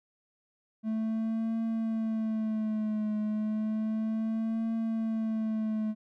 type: tone with vibrato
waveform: triangle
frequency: 219.1 Hz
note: A3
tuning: 7 cents flat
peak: -26 dBFS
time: 0.83-5.95 s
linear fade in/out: 50 ms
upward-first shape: triangle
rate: 0.32 Hz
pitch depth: 55 cents each way
effects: none